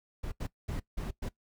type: noise bursts at uneven times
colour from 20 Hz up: brown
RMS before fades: -35 dBFS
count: 5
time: 0.23-0.32 / 0.4-0.47 / 0.68-0.8 / 0.97-1.11 / 1.22-1.29 s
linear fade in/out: 10 ms
effects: noise-tail reverb RT60 0.1 s tail -18 dB re dry